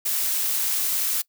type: noise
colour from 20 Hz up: blue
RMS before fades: -24 dBFS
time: 0.05-1.22 s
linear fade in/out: 10 ms
effects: noise-tail reverb RT60 0.1 s tail -22 dB re dry